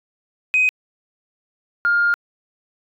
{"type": "tone pair in turn", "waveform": "sine", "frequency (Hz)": [2512, 1409.8], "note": ["D#7", "F6"], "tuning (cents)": [16, 16], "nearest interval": "minor seventh", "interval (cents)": 1000, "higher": "first", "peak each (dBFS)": [-12, -13], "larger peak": "first", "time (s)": [[0.54, 0.69], [1.85, 2.14]], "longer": "second", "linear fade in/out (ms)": 0, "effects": ["tanh soft clip ceiling -9 dBFS"]}